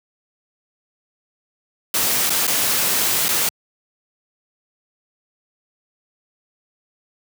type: noise with dropouts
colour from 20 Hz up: white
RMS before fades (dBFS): -19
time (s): 1.94-3.49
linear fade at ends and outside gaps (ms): 2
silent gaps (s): 2.296-2.303 / 2.469-2.477 / 3.283-3.289
effects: high-pass 100 Hz 12 dB/octave